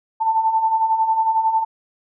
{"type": "beating tone pair", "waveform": "sine", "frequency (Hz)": [880, 891], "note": ["A5", "A5"], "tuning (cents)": [0, 22], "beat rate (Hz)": 11, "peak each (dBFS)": [-23, -16], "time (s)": [0.2, 1.65], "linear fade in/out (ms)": 20, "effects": []}